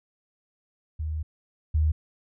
sine tone pair in turn, 77.78 / 77.35 Hz, D#2 / D#2, 0 / -10 cents, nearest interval unison, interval 10 cents, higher first, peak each -27 / -19 dBFS, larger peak second, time 0.99-1.23 / 1.74-1.92 s, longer first, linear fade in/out 10 ms, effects none

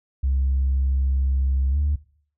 sine tone with pitch glide, 66.9 to 72.95 Hz, C2 to D2, +39 to -11 cents, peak -17 dBFS, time 0.23-1.96 s, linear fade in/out 10 ms, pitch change +150 cents, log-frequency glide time 1.71-1.77 s, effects noise-tail reverb RT60 0.5 s tail -20 dB re dry + tanh soft clip ceiling -15 dBFS

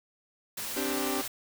white noise, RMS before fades -36 dBFS, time 0.57-1.28 s, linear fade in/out 5 ms
sawtooth chord, C suspended second, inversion none, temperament equal, 261.6 / 293.7 / 392 Hz, C4 / D4 / G4, 0 / 0 / 0 cents, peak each -30 dBFS, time 0.76-1.22 s, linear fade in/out 10 ms
effects none

